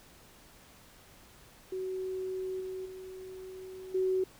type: tone with level steps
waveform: sine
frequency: 374.8 Hz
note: F#4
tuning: 22 cents sharp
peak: -33 / -36 / -42 / -26 dBFS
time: 1.72-4.24 s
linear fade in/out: 5 ms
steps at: 2.6 / 2.85 / 3.94 s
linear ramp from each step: 10 ms
effects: pink hiss -57 dBFS RMS until 4.39 s